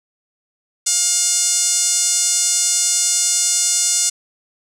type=tone with band-pass filter; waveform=5% pulse; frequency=710 Hz; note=F5; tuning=28 cents sharp; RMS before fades=-17 dBFS; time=0.86-4.1 s; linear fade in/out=10 ms; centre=7500 Hz; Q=2.6; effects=none